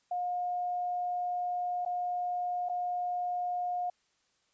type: tone with dropouts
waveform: sine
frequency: 715 Hz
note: F5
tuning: 41 cents sharp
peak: -30 dBFS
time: 0.11-3.9 s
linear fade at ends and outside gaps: 5 ms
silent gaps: 1.851-1.86 / 2.688-2.695 s
effects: white hiss -73 dBFS RMS until 4.53 s + resampled to 16000 Hz